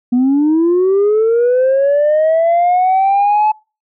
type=linear sweep; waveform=sine; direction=up; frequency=240 to 864 Hz; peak=-7 dBFS; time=0.12-3.52 s; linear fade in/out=10 ms; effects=noise-tail reverb RT60 0.3 s tail -26 dB re dry + tanh soft clip ceiling -7 dBFS